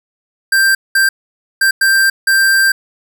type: tone bursts at uneven times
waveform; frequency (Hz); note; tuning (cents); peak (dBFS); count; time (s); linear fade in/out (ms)
square; 1577; G6; +10; -9; 5; 0.52-0.75 / 0.95-1.09 / 1.61-1.71 / 1.81-2.1 / 2.27-2.72; 5
effects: none

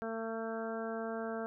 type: harmonic tone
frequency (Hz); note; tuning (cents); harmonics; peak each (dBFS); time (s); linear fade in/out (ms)
225.1; A3; +40; 1 / 2 / 3 / 4 / 5 / 6 / 7; -41 / -40 / -41 / -50 / -51 / -47 / -48; 0.02-1.46; 0
effects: none

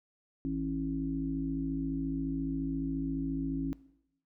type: harmonic tone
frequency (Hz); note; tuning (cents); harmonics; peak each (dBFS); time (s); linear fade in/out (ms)
54.4; A1; -19; 1 / 3 / 5 / 6; -40 / -39 / -32 / -42; 0.45-3.73; 0
effects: noise-tail reverb RT60 0.8 s tail -19 dB re dry

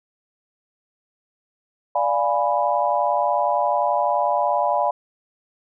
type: chord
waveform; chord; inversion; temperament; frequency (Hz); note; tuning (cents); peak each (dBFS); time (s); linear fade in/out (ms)
sine; D diminished seventh; none; equal; 587.3 / 698.5 / 830.6 / 987.8; D5 / F5 / Ab5 / Cb6; 0 / 0 / 0 / 0; -23; 1.95-4.91; 5
effects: none

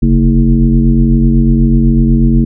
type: tone with frequency modulation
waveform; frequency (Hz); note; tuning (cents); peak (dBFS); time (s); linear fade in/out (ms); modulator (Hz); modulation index
sine; 138.59; C#3; 0; -5; 0.02-2.45; 10; 89.7; 1.6
effects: none

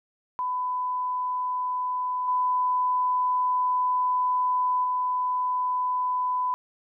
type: tone with level steps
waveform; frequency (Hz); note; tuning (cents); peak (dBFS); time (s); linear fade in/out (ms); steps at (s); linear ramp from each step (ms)
sine; 1001; B5; +23; -25 / -21 / -23; 0.39-6.54; 0; 2.28 / 4.84; 2
effects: none

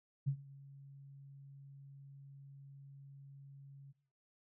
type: tone with ADSR envelope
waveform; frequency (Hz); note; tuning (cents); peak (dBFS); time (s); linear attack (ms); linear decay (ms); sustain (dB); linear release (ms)
sine; 138.59; C#3; 0; -29; 0.26-3.93; 22; 81; -23; 25
effects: noise-tail reverb RT60 0.6 s tail -19 dB re dry

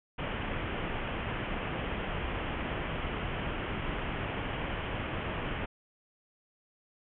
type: low-pass noise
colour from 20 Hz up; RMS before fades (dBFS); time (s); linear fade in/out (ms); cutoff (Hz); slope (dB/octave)
pink; -35; 0.18-5.66; 10; 3200; 96
effects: none

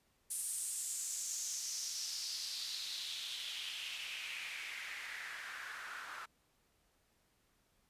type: noise with band-pass filter sweep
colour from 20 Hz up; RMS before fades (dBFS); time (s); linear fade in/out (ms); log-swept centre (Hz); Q
white; -43; 0.3-6.26; 10; 9500 to 1300; 3.6
effects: pink hiss -75 dBFS RMS until 7.89 s + resampled to 32000 Hz

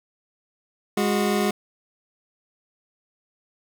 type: tone pair together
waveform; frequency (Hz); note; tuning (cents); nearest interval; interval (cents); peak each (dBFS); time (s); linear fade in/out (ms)
25% pulse; 205.8 / 365.4; G#3 / F#4; -16 / -22; minor seventh; 994; -18 / -21; 0.97-1.51; 5
effects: none

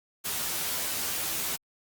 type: noise with comb filter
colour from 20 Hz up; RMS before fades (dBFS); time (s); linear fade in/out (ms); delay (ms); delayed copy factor
white; -31; 0.24-1.57; 20; 12; +0.8
effects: Opus 48 kbps

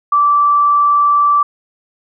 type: tone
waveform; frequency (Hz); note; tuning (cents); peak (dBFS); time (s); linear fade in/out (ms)
sine; 1164; D6; -16; -8; 0.12-1.43; 5
effects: none

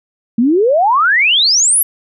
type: exponential sweep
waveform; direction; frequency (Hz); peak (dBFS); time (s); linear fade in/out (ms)
sine; up; 220 to 11840; -8; 0.38-1.83; 5
effects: none

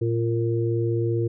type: harmonic tone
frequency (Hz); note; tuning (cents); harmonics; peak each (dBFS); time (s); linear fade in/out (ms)
115.4; A#2; -17; 1 / 3 / 4; -23 / -25 / -29; 0.01-1.28; 10
effects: none

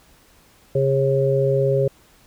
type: harmonic tone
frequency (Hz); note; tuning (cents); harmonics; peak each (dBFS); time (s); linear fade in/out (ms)
135.9; C#3; -34; 1 / 3 / 4; -20 / -20 / -20; 0.75-1.88; 5
effects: pink hiss -54 dBFS RMS until 2.26 s

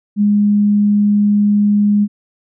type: tone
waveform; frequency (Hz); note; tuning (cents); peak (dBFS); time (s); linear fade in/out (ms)
sine; 206.2; G#3; -12; -9; 0.16-2.08; 50
effects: none

